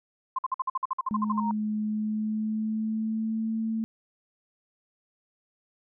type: tone bursts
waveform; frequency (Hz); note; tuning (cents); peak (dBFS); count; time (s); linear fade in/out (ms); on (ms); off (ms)
sine; 1046.5; C6; 0; -24; 14; 0.36-1.401; 5; 27; 51
type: tone with exponential growth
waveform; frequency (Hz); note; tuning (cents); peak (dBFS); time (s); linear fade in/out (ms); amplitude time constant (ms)
sine; 932.3; A#5; 0; -25; 1-1.51; 1; 110
type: tone with pitch glide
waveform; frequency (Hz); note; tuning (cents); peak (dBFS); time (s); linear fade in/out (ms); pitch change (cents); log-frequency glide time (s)
sine; 213.1 to 222.8; G#3 to A3; +45 to +22; -26; 1.11-3.84; 0; +77; 1.83-3.54
effects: none